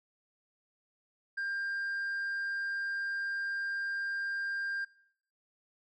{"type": "tone with tanh clipping", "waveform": "sine", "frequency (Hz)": 1596, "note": "G6", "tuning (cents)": 31, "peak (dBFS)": -33, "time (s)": [1.37, 4.85], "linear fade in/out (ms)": 10, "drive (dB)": 2, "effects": ["noise-tail reverb RT60 0.7 s tail -22 dB re dry"]}